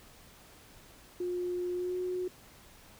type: tone with pitch glide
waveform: sine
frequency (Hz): 356.8 to 363.9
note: F4 to F#4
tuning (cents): +37 to -29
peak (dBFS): -31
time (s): 1.2-2.28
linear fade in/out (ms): 5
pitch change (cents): +34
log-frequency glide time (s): 1.74-1.96
effects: pink hiss -56 dBFS RMS until 2.99 s